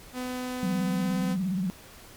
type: tone with pitch glide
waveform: sawtooth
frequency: 251.7 to 254.3 Hz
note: B3 to C4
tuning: +33 to -49 cents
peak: -27 dBFS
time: 0.13-1.37 s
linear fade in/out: 50 ms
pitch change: +18 cents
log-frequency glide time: 0.8-1.15 s
type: tone with vibrato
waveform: sine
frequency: 186.4 Hz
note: F#3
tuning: 13 cents sharp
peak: -25 dBFS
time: 0.63-1.7 s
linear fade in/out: 0 ms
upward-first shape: sine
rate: 17 Hz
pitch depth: 120 cents each way
effects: pink hiss -49 dBFS RMS until 2.16 s + MP3 96 kbps